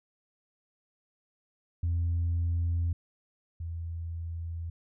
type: tone pair in turn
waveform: sine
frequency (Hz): 85 / 83.59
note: F2 / E2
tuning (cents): -46 / +25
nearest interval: unison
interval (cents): 29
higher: first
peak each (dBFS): -24 / -33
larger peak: first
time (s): 1.83-2.93 / 3.6-4.7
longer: neither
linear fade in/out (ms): 5
effects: tanh soft clip ceiling -23 dBFS